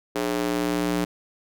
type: tone with high-pass filter sweep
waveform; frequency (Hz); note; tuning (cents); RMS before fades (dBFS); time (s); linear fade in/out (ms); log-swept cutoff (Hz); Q
square; 59.6; A#1; +39; -25; 0.15-1.05; 10; 370 to 230; 1.8
effects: none